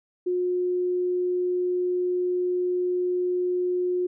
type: tone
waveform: sine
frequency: 360 Hz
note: F#4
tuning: 47 cents flat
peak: -22 dBFS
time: 0.26-4.07 s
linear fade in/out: 10 ms
effects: none